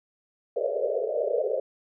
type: band-pass noise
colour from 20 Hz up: white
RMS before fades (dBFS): -27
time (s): 0.56-1.6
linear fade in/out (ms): 5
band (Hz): 410 to 630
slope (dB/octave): 96
effects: none